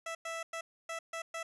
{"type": "tone bursts at uneven times", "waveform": "15% pulse", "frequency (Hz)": 659.3, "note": "E5", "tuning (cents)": 0, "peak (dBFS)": -31, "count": 6, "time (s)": [[0.06, 0.15], [0.25, 0.43], [0.53, 0.61], [0.89, 0.99], [1.13, 1.22], [1.34, 1.43]], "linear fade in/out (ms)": 5, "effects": ["resampled to 24000 Hz"]}